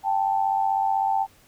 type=tone pair together; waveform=sine; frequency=784 / 880 Hz; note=G5 / A5; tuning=0 / 0 cents; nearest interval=major second; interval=200 cents; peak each=-22 / -24 dBFS; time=0.03-1.27 s; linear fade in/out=50 ms; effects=pink hiss -56 dBFS RMS until 1.47 s